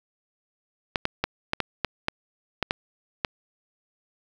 clicks, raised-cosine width 0.3 ms, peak -7 dBFS, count 10, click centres 0.958 / 1.054 / 1.24 / 1.534 / 1.603 / 1.847 / 2.084 / 2.627 / 2.709 / 3.248 s, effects 7-bit

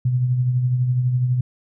sine tone with tremolo, 125.4 Hz, B2, 27 cents sharp, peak -14 dBFS, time 0.05-1.41 s, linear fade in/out 5 ms, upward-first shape triangle, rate 12 Hz, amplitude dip 50%, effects none

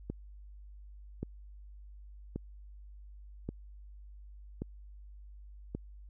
click train, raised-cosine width 3 ms, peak -23 dBFS, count 6, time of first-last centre 0.1-5.75 s, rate 0.885 Hz, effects added 50 Hz sine -48 dBFS peak until 6.09 s

